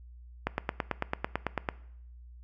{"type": "click train", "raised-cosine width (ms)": 0.5, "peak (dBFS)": -13, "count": 12, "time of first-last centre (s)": [0.47, 1.688], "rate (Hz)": 9.03, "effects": ["noise-tail reverb RT60 0.7 s tail -19 dB re dry", "added 60 Hz sine -47 dBFS peak until 2.43 s"]}